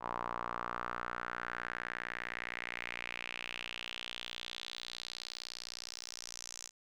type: tone with band-pass filter sweep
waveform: sawtooth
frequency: 59.7 Hz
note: A#1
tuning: 42 cents sharp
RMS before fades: -43 dBFS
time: 0-6.71 s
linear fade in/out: 50 ms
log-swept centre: 990 to 6500 Hz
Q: 3.6
effects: none